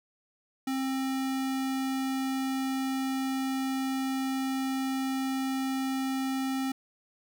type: tone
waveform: square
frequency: 265.5 Hz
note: C4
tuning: 25 cents sharp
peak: -29 dBFS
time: 0.67-6.72 s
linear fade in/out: 5 ms
effects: none